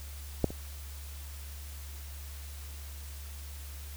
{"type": "clicks", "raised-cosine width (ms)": 2, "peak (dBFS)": [-11, -26], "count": 2, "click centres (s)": [0.443, 0.505], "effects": ["added 71 Hz sine -41 dBFS peak until 3.96 s", "white hiss -50 dBFS RMS until 3.96 s"]}